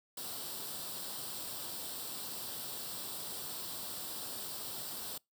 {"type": "noise with comb filter", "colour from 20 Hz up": "white", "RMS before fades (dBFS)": -42, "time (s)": [0.17, 5.18], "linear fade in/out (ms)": 5, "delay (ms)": 0.23, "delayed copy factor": 0.65, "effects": ["noise-tail reverb RT60 0.2 s tail -26 dB re dry", "high-pass 100 Hz 12 dB/octave"]}